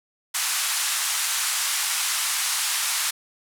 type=band-pass noise; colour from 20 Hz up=white; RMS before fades=-25 dBFS; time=0.34-3.11 s; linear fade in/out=10 ms; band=930 to 11000 Hz; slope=24 dB/octave; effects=none